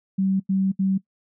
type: tone bursts at uneven times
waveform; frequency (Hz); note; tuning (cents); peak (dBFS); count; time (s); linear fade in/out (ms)
sine; 192; G3; -36; -18; 3; 0.18-0.4 / 0.49-0.72 / 0.79-0.98; 10
effects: noise-tail reverb RT60 0.1 s tail -20 dB re dry